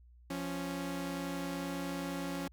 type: tone pair together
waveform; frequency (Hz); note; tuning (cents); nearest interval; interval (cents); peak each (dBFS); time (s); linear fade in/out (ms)
sawtooth; 174.12 / 276.4; F3 / C#4; -5 / -5; minor sixth; 800; -36 / -34; 0.3-2.48; 5
effects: added 60 Hz sine -56 dBFS peak until 2.52 s